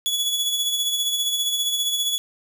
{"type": "tone with tremolo", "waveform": "sawtooth", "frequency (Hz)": 3394, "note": "G#7", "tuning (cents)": 37, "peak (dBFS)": -16, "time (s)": [0.06, 2.18], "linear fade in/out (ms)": 0, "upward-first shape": "sine", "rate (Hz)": 15, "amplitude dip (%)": 45, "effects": []}